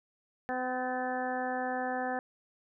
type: harmonic tone with a mistuned harmonic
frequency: 254.3 Hz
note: C4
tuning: 49 cents flat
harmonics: 1 / 2 / 3 / 4 / 5 / 6 / 7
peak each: -38 / -37 / -34 / -45 / -46 / -43 / -40 dBFS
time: 0.49-2.19 s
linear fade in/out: 0 ms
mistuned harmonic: 7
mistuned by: -27 cents
effects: none